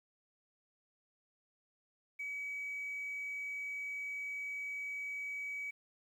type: tone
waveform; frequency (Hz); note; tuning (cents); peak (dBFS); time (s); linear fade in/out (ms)
sine; 2275; C#7; +44; -37; 2.19-5.71; 10
effects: tanh soft clip ceiling -35 dBFS + 11-bit